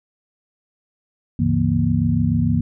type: tone cluster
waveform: sine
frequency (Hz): 73.1 / 100.1 / 139.8 / 166.6 / 236.6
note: D2 / G2 / C#3 / E3 / A#3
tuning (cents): -7 / +37 / +15 / +19 / +26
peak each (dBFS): -27 / -21 / -23 / -21 / -20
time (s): 1.39-2.61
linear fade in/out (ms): 5
effects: none